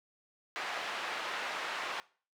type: band-pass noise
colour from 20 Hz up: pink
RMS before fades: -38 dBFS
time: 0.56-2 s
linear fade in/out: 0 ms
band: 830 to 2900 Hz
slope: 12 dB/octave
effects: noise-tail reverb RT60 0.4 s tail -21 dB re dry